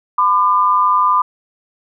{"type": "tone pair together", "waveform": "sine", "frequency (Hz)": [1008.4, 1200], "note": ["B5", "D6"], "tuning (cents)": [36, 37], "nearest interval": "minor third", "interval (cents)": 301, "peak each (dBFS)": -13, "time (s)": [0.18, 1.22], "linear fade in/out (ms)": 5, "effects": []}